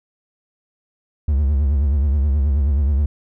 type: tone with vibrato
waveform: triangle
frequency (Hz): 70.9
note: C#2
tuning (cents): +40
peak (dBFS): -12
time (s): 1.28-3.06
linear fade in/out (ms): 5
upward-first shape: triangle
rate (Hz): 9.4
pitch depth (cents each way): 150
effects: none